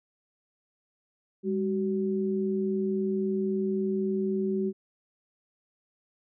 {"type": "tone pair together", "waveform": "sine", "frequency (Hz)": [201.9, 378.2], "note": ["G#3", "F#4"], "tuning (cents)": [-49, 38], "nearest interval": "major seventh", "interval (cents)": 1087, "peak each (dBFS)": -28, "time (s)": [1.43, 4.73], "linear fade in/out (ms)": 50, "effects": []}